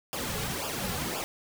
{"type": "noise with flanger", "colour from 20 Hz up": "pink", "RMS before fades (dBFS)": -33, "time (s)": [0.13, 1.24], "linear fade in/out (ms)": 0, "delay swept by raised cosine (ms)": [0.49, 3.29], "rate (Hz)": 1.9, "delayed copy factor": -0.8, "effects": []}